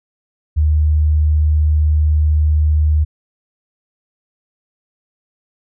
sine tone, 76.3 Hz, D#2, 33 cents flat, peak -10 dBFS, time 0.56-3.05 s, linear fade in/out 20 ms, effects none

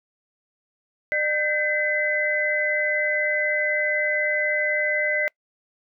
sine tone cluster, 602 / 1563 / 2026 Hz, D5 / G6 / B6, +43 / -6 / +44 cents, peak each -26 / -29 / -22 dBFS, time 1.12-5.28 s, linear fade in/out 0 ms, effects noise-tail reverb RT60 0.1 s tail -26 dB re dry

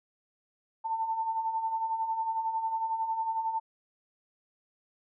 sine beating tone pair, 886 / 897 Hz, A5 / A5, +12 / +33 cents, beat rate 11 Hz, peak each -37 / -29 dBFS, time 0.84-3.6 s, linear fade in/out 20 ms, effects none

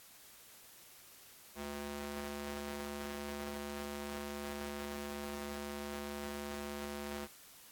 square tone with high-pass filter, 72 Hz, D2, 34 cents flat, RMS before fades -43 dBFS, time 1.55-7.28 s, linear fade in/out 50 ms, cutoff 230 Hz, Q 0.76, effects white hiss -58 dBFS RMS until 7.71 s + AAC 64 kbps

